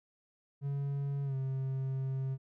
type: tone with pitch glide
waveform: triangle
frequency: 140.3 to 133.27 Hz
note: C#3 to C3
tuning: +21 to +32 cents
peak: -30 dBFS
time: 0.61-2.38 s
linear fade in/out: 50 ms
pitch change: -89 cents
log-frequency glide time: 1.24-1.35 s
effects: none